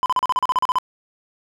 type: tone bursts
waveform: triangle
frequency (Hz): 1012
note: B5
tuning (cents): +42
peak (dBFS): -13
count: 12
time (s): 0.03-0.785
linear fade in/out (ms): 0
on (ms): 29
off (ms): 37
effects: none